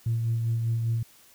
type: tone with tremolo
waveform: sine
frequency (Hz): 114.9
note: A#2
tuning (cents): -25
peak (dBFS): -21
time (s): 0.06-1.03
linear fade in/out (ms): 5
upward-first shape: sine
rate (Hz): 5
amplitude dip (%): 35
effects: tanh soft clip ceiling -19 dBFS + white hiss -56 dBFS RMS until 1.34 s